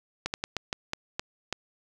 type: slowing click train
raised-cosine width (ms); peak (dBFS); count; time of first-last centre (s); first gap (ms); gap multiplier
0.2; -12; 8; 0.26-1.527; 79; 1.27
effects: none